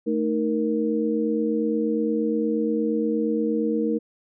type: tone cluster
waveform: sine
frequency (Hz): 221.3 / 309.8 / 467.2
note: A3 / D#4 / A#4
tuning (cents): +10 / -7 / +4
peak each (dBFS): -25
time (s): 0.06-3.99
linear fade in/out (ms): 20
effects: none